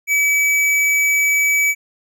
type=tone; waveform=square; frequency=2289 Hz; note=D7; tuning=45 cents flat; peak=-14 dBFS; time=0.07-1.75 s; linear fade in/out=50 ms; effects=none